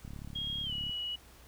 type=click train; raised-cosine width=5 ms; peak=-32 dBFS; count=31; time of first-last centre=0.05-0.895 s; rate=35.5 Hz
type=tone with pitch glide; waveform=sine; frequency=3265 to 2926 Hz; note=G#7 to F#7; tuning=-30 to -20 cents; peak=-34 dBFS; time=0.35-1.16 s; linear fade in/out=10 ms; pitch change=-190 cents; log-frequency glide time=0.63-0.73 s
effects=added 62 Hz sine -57 dBFS peak until 1.47 s + pink hiss -58 dBFS RMS until 1.47 s